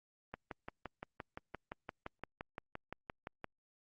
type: click train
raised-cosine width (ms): 0.5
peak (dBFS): -27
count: 19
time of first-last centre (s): 0.34-3.443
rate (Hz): 5.8
effects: Opus 32 kbps